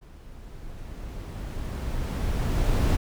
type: noise with level ramp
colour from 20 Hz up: brown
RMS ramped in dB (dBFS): -46 to -20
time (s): 0.01-2.97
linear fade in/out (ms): 20
effects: none